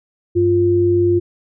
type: tone pair together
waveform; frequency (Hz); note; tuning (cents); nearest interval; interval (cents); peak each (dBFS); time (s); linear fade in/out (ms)
sine; 98 / 349.2; G2 / F4; 0 / 0; octave + minor seventh; 2200; -19 / -12; 0.35-1.2; 20
effects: none